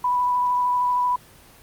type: tone with vibrato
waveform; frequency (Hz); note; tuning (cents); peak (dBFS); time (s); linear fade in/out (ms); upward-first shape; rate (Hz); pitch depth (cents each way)
sine; 987.8; B5; 0; -18; 0.04-1.16; 5; square; 13; 9
effects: pink hiss -49 dBFS RMS until 1.62 s + Opus 24 kbps